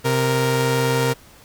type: tone pair together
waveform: sawtooth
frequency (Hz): 130.82 / 466.2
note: C3 / A#4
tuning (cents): 0 / 0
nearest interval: octave + minor seventh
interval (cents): 2200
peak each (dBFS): -16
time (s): 0.04-1.14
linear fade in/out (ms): 20
effects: pink hiss -48 dBFS RMS until 1.44 s